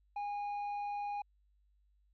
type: tone with tanh clipping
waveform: sine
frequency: 819 Hz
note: G#5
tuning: 24 cents flat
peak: -37 dBFS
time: 0.16-1.22 s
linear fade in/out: 5 ms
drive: 5 dB
effects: added 50 Hz sine -68 dBFS peak until 2.13 s